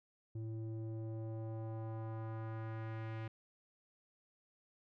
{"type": "tone with low-pass filter sweep", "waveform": "square", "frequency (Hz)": 111.4, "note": "A2", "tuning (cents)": 22, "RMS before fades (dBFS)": -43, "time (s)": [0.35, 3.28], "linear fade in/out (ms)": 5, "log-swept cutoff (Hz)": [280, 2400], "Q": 1.4, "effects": []}